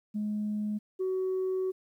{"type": "tone pair in turn", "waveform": "sine", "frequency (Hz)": [210.4, 374.9], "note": ["G#3", "F#4"], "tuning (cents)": [23, 23], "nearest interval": "minor seventh", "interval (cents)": 1000, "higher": "second", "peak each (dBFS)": [-28, -26], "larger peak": "second", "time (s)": [[0.14, 0.79], [0.99, 1.72]], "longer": "second", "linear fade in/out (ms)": 20, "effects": ["tanh soft clip ceiling -25 dBFS", "11-bit"]}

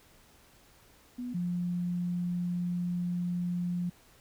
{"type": "tone pair in turn", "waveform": "sine", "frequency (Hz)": [246.2, 176.27], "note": ["B3", "F3"], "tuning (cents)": [-5, 16], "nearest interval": "tritone", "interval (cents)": 579, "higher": "first", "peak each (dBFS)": [-34, -29], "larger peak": "second", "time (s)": [[1.18, 1.34], [1.34, 3.9]], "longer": "second", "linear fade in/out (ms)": 10, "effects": ["pink hiss -60 dBFS RMS until 4.2 s"]}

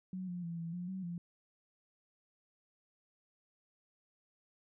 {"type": "tone with pitch steps", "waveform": "sine", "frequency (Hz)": [185.6, 177, 168.8, 166.7, 177.4, 188.8, 172.7], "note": ["F#3", "F3", "E3", "E3", "F3", "F#3", "F3"], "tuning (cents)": [6, 23, 41, 20, 27, 35, -19], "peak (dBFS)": -38, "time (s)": [0.13, 1.18], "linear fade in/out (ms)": 2, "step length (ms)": 150, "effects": []}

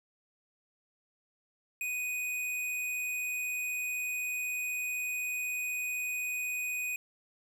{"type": "tone", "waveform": "square", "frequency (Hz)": 2489, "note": "D#7", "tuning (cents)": 0, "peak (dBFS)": -33, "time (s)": [1.81, 6.96], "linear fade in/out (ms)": 2, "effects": ["12-bit"]}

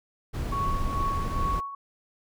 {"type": "noise", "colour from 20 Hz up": "brown", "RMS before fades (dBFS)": -29, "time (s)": [0.33, 1.61], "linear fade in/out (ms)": 20}
{"type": "tone with tremolo", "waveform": "sine", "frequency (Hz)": 1112, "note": "C#6", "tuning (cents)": 5, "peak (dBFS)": -25, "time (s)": [0.52, 1.75], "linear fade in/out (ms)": 5, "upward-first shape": "triangle", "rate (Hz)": 2.3, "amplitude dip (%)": 75}
{"effects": []}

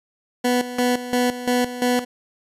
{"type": "tone with tremolo", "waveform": "20% pulse", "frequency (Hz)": 246.9, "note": "B3", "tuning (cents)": 0, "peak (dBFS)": -12, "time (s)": [0.44, 2.05], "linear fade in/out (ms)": 10, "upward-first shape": "square", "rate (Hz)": 2.9, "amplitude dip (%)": 75, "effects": ["resampled to 32000 Hz"]}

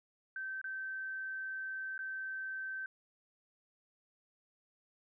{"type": "tone with dropouts", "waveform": "sine", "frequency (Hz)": 1548, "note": "G6", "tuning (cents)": -22, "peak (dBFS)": -38, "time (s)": [0.36, 2.86], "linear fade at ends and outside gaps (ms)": 2, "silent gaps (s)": [[0.615, 0.642], [1.979, 1.99]], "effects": []}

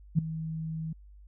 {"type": "tone with ADSR envelope", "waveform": "sine", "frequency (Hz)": 160, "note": "D#3", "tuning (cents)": 49, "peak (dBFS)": -17, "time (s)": [0.15, 0.93], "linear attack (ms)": 36, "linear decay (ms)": 5, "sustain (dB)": -15, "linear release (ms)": 6, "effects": ["added 50 Hz sine -49 dBFS peak until 1.27 s"]}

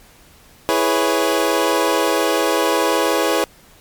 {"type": "chord", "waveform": "25% pulse", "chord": "C# minor seventh", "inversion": "first", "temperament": "equal", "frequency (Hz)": [329.6, 415.3, 493.9, 554.4], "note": ["E4", "G#4", "B4", "C#5"], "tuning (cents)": [0, 0, 0, 0], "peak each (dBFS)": -17, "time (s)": [0.69, 3.44], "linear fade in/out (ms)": 0, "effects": ["pink hiss -48 dBFS RMS until 3.8 s", "MP3 96 kbps"]}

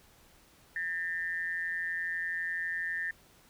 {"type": "tone with amplitude modulation", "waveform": "sine", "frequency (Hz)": 1800, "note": "A6", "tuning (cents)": 39, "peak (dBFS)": -28, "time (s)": [0.76, 3.11], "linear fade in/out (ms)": 2, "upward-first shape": "sine", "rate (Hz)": 172, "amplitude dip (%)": 75, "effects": ["pink hiss -61 dBFS RMS until 3.49 s"]}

